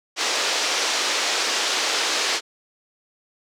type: band-pass noise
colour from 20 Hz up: white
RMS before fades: -23 dBFS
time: 0.16-2.41 s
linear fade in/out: 50 ms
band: 330 to 6100 Hz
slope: 24 dB/octave
effects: none